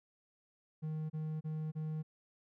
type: tone bursts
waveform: triangle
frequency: 155.9 Hz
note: D#3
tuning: 4 cents sharp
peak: -34 dBFS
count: 4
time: 0.82-2.03 s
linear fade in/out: 20 ms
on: 280 ms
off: 30 ms
effects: none